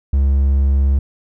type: tone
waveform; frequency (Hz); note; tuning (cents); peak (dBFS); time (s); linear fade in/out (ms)
triangle; 68.6; C#2; -17; -9; 0.13-0.99; 5
effects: none